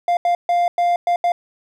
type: tone bursts at uneven times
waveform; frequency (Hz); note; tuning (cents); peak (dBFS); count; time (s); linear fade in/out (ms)
triangle; 699; F5; +1; -12; 6; 0.08-0.17 / 0.25-0.35 / 0.49-0.68 / 0.78-0.96 / 1.07-1.16 / 1.24-1.32; 2
effects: none